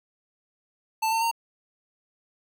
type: tone with pitch steps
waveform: square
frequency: 885 / 902 / 920 Hz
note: A5 / A5 / A#5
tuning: +10 / +43 / -23 cents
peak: -23 dBFS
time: 1.02-1.314 s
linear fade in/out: 10 ms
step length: 98 ms
effects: none